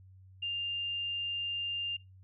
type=tone; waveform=sine; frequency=2800 Hz; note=F7; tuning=4 cents sharp; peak=-32 dBFS; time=0.42-1.97 s; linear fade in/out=10 ms; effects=noise-tail reverb RT60 0.2 s tail -20 dB re dry + added 94 Hz sine -53 dBFS peak until 2.23 s